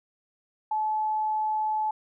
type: tone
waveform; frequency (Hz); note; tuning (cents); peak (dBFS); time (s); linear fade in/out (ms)
sine; 862; A5; -36; -24; 0.71-1.91; 5
effects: none